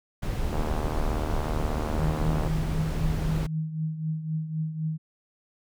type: noise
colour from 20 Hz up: brown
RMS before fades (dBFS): -28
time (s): 0.22-3.47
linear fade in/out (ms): 10
type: click train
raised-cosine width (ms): 1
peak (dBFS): -18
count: 150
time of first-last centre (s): 0.53-2.475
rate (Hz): 76.6
type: tone with tremolo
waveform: sine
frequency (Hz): 157.6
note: D#3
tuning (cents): +23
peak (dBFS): -24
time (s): 1.98-4.98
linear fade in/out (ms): 20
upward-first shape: triangle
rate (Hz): 3.9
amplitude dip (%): 70
effects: none